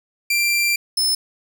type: tone pair in turn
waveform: sawtooth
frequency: 2365 / 5238 Hz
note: D7 / E8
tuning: +12 / -12 cents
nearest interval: octave + major second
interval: 1376 cents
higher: second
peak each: -13 / -14 dBFS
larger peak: first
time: 0.3-0.76 / 0.97-1.15 s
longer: first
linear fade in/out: 5 ms
effects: none